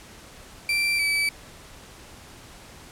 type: tone pair in turn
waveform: 35% pulse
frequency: 2349 / 2301 Hz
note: D7 / D7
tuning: 0 / -36 cents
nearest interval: unison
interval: 36 cents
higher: first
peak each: -19 dBFS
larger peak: neither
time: 0.69-0.99 / 0.99-1.29 s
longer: neither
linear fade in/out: 2 ms
effects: pink hiss -46 dBFS RMS until 2.91 s + low-pass 11000 Hz 12 dB/octave